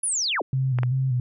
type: linear sweep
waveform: sine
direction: down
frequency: 10548 to 207.7 Hz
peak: -22 dBFS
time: 0.03-0.42 s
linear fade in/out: 5 ms
type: tone with vibrato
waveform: sine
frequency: 128.1 Hz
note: C3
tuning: 36 cents flat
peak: -20 dBFS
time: 0.53-1.2 s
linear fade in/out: 2 ms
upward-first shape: square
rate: 2.6 Hz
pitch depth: 55 cents each way
type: clicks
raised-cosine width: 0.5 ms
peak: -15 dBFS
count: 2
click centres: 0.787 / 0.833 s
effects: none